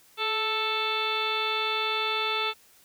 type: harmonic tone with a mistuned harmonic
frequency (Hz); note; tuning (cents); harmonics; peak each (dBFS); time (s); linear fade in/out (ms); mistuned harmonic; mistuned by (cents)
440; A4; 0; 1 / 2 / 3 / 4 / 5 / 6 / 7 / 8 / 9 / 10; -34 / -34 / -31 / -43 / -36 / -32 / -43 / -31 / -42 / -42; 0.17-2.54; 50; 1; -33
effects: white hiss -58 dBFS RMS until 2.84 s